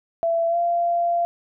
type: tone with pitch glide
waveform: sine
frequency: 669 to 689 Hz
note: E5 to F5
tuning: +25 to -24 cents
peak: -18 dBFS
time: 0.23-1.25 s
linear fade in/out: 0 ms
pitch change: +51 cents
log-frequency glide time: 0.48-0.57 s
effects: none